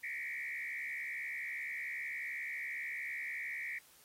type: tone with frequency modulation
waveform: sine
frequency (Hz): 2084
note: C7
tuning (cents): -7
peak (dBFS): -38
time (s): 0.03-3.79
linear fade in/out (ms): 10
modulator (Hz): 71.3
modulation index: 3.5
effects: white hiss -63 dBFS RMS until 4.04 s + AAC 48 kbps